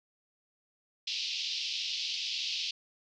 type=band-pass noise; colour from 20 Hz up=white; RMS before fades=-35 dBFS; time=1.07-2.71 s; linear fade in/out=5 ms; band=2600 to 5200 Hz; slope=48 dB/octave; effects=none